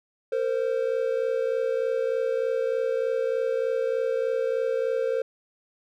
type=tone pair together; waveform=triangle; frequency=458.7 / 522 Hz; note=A#4 / C5; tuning=-28 / -4 cents; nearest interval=major second; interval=224 cents; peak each=-24 dBFS; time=0.32-5.22 s; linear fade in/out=5 ms; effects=none